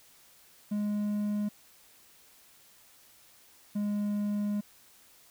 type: tone pair in turn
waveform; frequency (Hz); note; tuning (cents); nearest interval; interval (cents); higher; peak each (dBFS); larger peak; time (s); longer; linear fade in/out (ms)
triangle; 207.7 / 206.4; G#3 / G#3; 0 / -10; unison; 10; first; -26 / -26; neither; 0.71-1.49 / 3.75-4.61; second; 10
effects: white hiss -59 dBFS RMS until 5.3 s